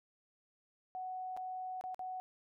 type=tone with dropouts; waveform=sine; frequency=743 Hz; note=F#5; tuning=7 cents sharp; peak=-39 dBFS; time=0.95-2.2 s; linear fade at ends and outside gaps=0 ms; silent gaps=1.366-1.373 / 1.811-1.839 / 1.945-1.993 s; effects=none